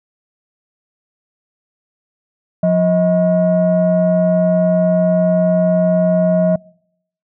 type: tone pair together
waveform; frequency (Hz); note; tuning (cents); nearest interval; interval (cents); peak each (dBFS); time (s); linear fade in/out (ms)
sine; 177.63 / 633; F3 / D#5; +30 / +30; octave + minor seventh; 2200; -12; 2.63-6.56; 5
effects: noise-tail reverb RT60 0.7 s tail -26 dB re dry + tanh soft clip ceiling -6 dBFS